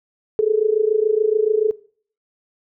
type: tone with amplitude modulation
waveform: sine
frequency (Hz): 431.8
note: A4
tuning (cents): -33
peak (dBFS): -11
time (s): 0.39-1.71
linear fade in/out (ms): 0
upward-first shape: sine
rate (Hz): 27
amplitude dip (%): 90
effects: noise-tail reverb RT60 0.5 s tail -20 dB re dry

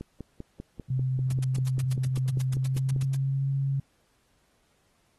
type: click train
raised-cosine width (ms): 3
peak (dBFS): -24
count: 16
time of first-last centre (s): 0.01-2.963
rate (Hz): 5.08
type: tone with pitch glide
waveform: sine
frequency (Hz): 130 to 136.78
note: C3 to C#3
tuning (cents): -11 to -23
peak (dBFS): -24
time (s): 0.9-3.8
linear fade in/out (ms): 5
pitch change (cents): +88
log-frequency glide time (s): 2.42-3.49
type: noise bursts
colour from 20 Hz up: white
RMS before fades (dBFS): -40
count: 16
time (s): 1.3-3.152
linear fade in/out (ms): 5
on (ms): 22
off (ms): 100
effects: pink hiss -69 dBFS RMS until 5.18 s + AAC 32 kbps

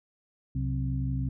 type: harmonic tone with a mistuned harmonic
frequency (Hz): 65.41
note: C2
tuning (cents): 0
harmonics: 1 / 2 / 3 / 4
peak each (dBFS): -32 / -29 / -40 / -36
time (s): 0.55-1.29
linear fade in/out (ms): 5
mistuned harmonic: 3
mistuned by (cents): -130
effects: none

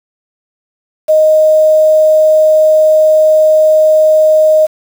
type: tone with quantisation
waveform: sine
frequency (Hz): 622.3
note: D#5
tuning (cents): 0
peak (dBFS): -4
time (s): 1.08-4.67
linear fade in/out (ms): 20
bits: 5
effects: none

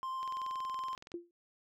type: tone with vibrato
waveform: triangle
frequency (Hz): 1046.5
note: C6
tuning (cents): 0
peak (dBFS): -34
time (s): 0.03-0.95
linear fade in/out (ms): 0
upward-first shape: triangle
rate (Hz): 10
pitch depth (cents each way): 8
type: click train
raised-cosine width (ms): 0.2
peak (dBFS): -32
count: 20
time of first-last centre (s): 0.23-1.118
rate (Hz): 21.4
type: tone with exponential decay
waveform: sine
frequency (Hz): 345.3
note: F4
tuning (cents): -20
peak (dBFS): -34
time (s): 1.14-1.31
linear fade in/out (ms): 2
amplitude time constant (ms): 36
effects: none

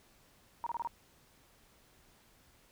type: tone bursts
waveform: sine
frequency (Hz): 940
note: A#5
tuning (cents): +14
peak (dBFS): -33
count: 5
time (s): 0.64-0.873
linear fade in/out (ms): 0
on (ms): 25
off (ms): 27
effects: pink hiss -65 dBFS RMS until 2.71 s

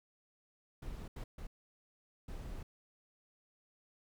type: noise bursts at uneven times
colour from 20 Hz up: brown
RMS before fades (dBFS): -44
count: 4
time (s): 0.82-1.08 / 1.16-1.24 / 1.38-1.47 / 2.28-2.63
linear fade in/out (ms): 5
effects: none

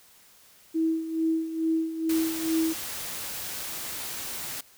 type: tone with tremolo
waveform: sine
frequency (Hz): 323.3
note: E4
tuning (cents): -34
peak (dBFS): -21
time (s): 0.74-2.74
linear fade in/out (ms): 20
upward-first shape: sine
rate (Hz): 2.3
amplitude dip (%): 70
type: noise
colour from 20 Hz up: white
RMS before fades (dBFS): -35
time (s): 2.09-4.61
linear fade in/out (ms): 5
effects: white hiss -56 dBFS RMS until 4.77 s

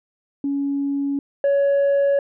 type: tone pair in turn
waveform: sine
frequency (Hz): 280.2 / 560.4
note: C#4 / C#5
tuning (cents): +19 / +19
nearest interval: octave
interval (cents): 1200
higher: second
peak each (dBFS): -19 / -12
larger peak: second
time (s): 0.44-1.19 / 1.44-2.19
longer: neither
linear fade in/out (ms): 2
effects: tanh soft clip ceiling -14 dBFS

